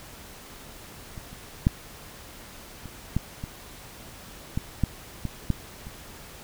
clicks, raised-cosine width 5 ms, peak -26 / -30 / -6 / -26 / -11 / -20 / -14 / -9 / -16 / -10 / -27 dBFS, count 11, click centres 1.178 / 1.33 / 1.669 / 2.857 / 3.166 / 3.439 / 4.575 / 4.837 / 5.253 / 5.503 / 5.869 s, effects pink hiss -45 dBFS RMS until 6.43 s

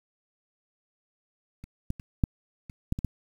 clicks, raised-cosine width 5 ms, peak -30 / -17 / -29 / -9 / -30 / -13 / -20 / -15 dBFS, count 8, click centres 1.64 / 1.904 / 1.998 / 2.238 / 2.698 / 2.924 / 2.989 / 3.047 s, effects 8-bit

